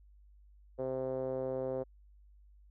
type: tone with low-pass filter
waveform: 5% pulse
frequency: 130.81 Hz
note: C3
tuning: in tune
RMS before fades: -36 dBFS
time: 0.78-1.84 s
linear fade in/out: 20 ms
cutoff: 500 Hz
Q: 4.1
effects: added 50 Hz sine -57 dBFS peak until 2.7 s